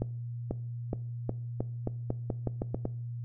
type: accelerating click train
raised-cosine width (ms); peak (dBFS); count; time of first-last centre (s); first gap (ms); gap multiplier
2; -17; 12; 0.02-2.854; 490; 0.86
effects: noise-tail reverb RT60 0.5 s tail -20 dB re dry + added 119 Hz sine -35 dBFS peak until 3.24 s